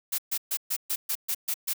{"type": "noise bursts", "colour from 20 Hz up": "blue", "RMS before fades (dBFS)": -28, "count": 9, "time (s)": [0.12, 1.736], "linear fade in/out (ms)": 10, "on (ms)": 64, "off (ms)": 130, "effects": []}